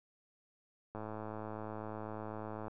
click train, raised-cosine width 1 ms, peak -29 dBFS, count 188, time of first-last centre 0.95-2.681 s, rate 108 Hz, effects none

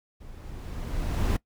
brown noise with level ramp, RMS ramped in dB -46 to -22 dBFS, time 0.2-1.37 s, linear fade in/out 10 ms, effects noise-tail reverb RT60 0.1 s tail -21 dB re dry

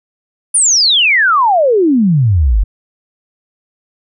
sine exponential sweep, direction down, 9880 to 43.65 Hz, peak -7 dBFS, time 0.54-2.64 s, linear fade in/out 10 ms, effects none

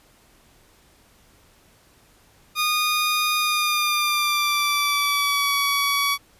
15% pulse tone with pitch glide, 1227 to 1131.7 Hz, D#6 to C#6, -25 to +35 cents, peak -13 dBFS, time 2.55-6.18 s, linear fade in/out 50 ms, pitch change -140 cents, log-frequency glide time 3.38-5.56 s, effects pink hiss -56 dBFS RMS until 6.39 s + resampled to 32000 Hz

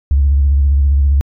sine tone with vibrato, 70 Hz, C#2, 18 cents sharp, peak -7 dBFS, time 0.11-1.21 s, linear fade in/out 0 ms, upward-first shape sine, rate 15 Hz, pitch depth 71 cents each way, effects tanh soft clip ceiling -4 dBFS

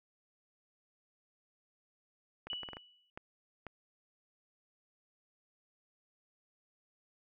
clicks, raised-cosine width 0.5 ms, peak -29 dBFS, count 8, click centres 2.47 / 2.532 / 2.633 / 2.688 / 2.733 / 2.769 / 3.175 / 3.667 s
sine tone with exponential decay, 2951 Hz, F#7, 5 cents flat, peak -35 dBFS, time 2.5-3.1 s, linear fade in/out 1 ms, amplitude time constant 130 ms
effects none

